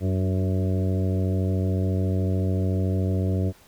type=harmonic tone with a mistuned harmonic; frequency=93.8 Hz; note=F#2; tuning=24 cents sharp; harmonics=1 / 2 / 3 / 4 / 5 / 6 / 7; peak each=-22 / -28 / -32 / -34 / -36 / -38 / -39 dBFS; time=0-3.53 s; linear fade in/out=50 ms; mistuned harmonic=3; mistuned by=+34 cents; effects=pink hiss -54 dBFS RMS until 3.67 s